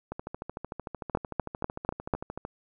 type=two click trains; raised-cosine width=1 ms; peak=-11 / -21 dBFS; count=5 / 32; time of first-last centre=1.15-2.138 / 0.12-2.451 s; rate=4.05 / 13.3 Hz; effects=none